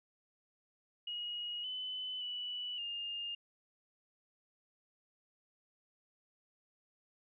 sine tone with pitch steps, 2891 / 3017 / 2958 / 2820 Hz, F#7 / F#7 / F#7 / F7, -41 / +33 / -1 / +16 cents, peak -38 dBFS, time 1.07-3.35 s, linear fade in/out 5 ms, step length 570 ms, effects none

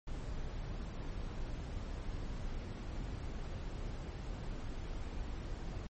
brown noise, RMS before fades -41 dBFS, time 0.07-5.87 s, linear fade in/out 5 ms, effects MP3 32 kbps

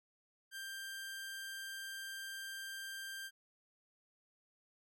sawtooth tone, 1582 Hz, G6, 15 cents sharp, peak -40 dBFS, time 0.51-3.31 s, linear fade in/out 50 ms, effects none

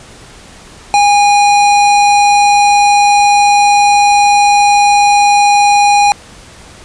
square tone, 818 Hz, G#5, 26 cents flat, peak -6 dBFS, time 0.94-6.12 s, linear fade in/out 0 ms, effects pink hiss -36 dBFS RMS until 6.84 s + resampled to 22050 Hz

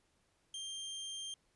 sawtooth tone, 3177 Hz, G7, 23 cents sharp, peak -38 dBFS, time 0.54-1.34 s, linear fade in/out 2 ms, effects pink hiss -75 dBFS RMS until 1.55 s + resampled to 24000 Hz

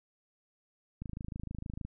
click train, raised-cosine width 5 ms, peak -27 dBFS, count 23, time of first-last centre 1.02-1.85 s, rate 26.5 Hz, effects none

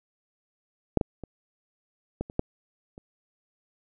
clicks, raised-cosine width 2 ms, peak -6 / -11 / -24 / -16 / -27 / -10 / -30 dBFS, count 7, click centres 0.973 / 1.012 / 1.237 / 2.21 / 2.299 / 2.394 / 2.979 s, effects none

